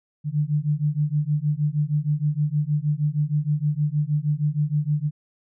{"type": "beating tone pair", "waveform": "sine", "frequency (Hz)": [145.9, 152.3], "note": ["D3", "D#3"], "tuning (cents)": [-11, -37], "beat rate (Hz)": 6.4, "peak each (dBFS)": -23, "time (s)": [0.24, 5.11], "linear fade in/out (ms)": 50, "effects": []}